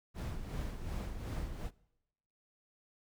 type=noise with tremolo; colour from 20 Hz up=brown; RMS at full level=-37 dBFS; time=0.14-1.71 s; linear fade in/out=50 ms; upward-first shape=sine; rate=2.7 Hz; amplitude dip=55%; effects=noise-tail reverb RT60 0.9 s tail -23 dB re dry